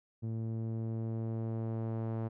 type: tone with low-pass filter sweep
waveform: sawtooth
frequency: 112.5 Hz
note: A2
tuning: 39 cents sharp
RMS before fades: -36 dBFS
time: 0.22-2.29 s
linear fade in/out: 20 ms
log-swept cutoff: 280 to 850 Hz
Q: 0.75
effects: none